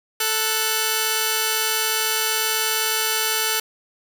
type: tone pair together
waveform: 5% pulse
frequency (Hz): 440.6 / 1482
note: A4 / F#6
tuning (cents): +2 / +2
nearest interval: octave + major sixth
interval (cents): 2100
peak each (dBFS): -11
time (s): 0.2-3.6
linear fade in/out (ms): 5
effects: 7-bit